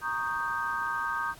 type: chord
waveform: sine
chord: Eb dominant seventh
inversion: second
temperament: equal with one note detuned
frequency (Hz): 932.3 / 1108.7 / 1234.5 / 1568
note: Bb5 / Db6 / Eb6 / G6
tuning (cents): 0 / 0 / -14 / 0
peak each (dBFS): -35 / -37 / -33 / -32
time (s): 0.01-1.35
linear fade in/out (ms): 50
effects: pink hiss -52 dBFS RMS until 1.39 s + AAC 64 kbps